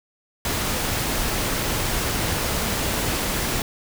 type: noise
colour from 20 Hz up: pink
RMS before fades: -24 dBFS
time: 0.45-3.62 s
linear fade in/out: 2 ms
effects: none